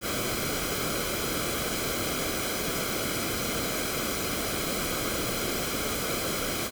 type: noise with comb filter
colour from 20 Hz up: pink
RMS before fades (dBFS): -30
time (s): 0.01-6.71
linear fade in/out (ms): 50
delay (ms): 1.1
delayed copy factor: -0.65
effects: none